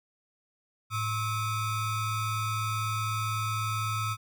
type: ring-modulated tone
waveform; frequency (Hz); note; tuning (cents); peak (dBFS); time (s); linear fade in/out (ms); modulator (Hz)
square; 594; D5; +20; -26; 0.9-4.17; 50; 703
effects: none